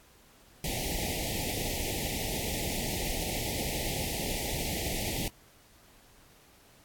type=band-stop noise; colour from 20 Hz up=pink; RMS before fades=-33 dBFS; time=0.64-5.28 s; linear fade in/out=2 ms; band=870 to 1900 Hz; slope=96 dB/octave; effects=pink hiss -59 dBFS RMS until 6.84 s + AAC 64 kbps